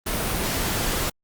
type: noise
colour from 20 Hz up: pink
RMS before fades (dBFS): -25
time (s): 0.06-1.1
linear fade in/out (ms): 10
effects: Opus 32 kbps